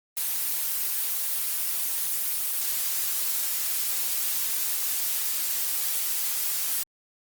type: noise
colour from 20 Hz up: blue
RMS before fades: -27 dBFS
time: 0.17-6.83 s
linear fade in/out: 0 ms
effects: Opus 24 kbps